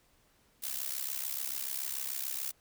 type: noise with amplitude modulation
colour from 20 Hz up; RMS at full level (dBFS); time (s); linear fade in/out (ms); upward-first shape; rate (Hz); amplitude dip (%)
blue; -33; 0.62-2.52; 20; sine; 66.9; 85
effects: pink hiss -68 dBFS RMS until 2.6 s